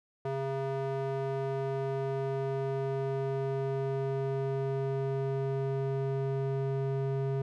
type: tone with band-pass filter sweep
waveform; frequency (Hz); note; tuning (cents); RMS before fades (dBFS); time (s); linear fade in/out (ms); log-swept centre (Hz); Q
square; 135.6; C#3; -38; -32; 0.25-7.42; 5; 550 to 300; 1.2
effects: none